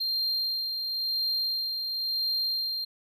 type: tone with tremolo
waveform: triangle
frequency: 4186 Hz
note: C8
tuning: in tune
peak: -24 dBFS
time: 0-2.85 s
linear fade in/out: 10 ms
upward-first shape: sine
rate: 0.96 Hz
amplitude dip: 40%
effects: none